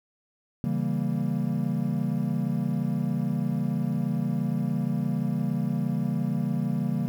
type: chord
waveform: triangle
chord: C# diminished seventh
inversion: none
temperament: equal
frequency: 138.59 / 164.81 / 196 / 233.1 Hz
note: C#3 / E3 / G3 / Bb3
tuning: 0 / 0 / 0 / 0 cents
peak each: -28 dBFS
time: 0.64-7.08 s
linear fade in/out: 0 ms
effects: 9-bit